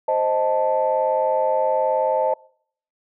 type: chord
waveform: sine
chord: A diminished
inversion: first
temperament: equal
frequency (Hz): 523.3 / 622.3 / 880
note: C5 / Eb5 / A5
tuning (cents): 0 / 0 / 0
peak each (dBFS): -21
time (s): 0.08-2.34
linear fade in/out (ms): 5
effects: noise-tail reverb RT60 0.6 s tail -25 dB re dry + tanh soft clip ceiling -8 dBFS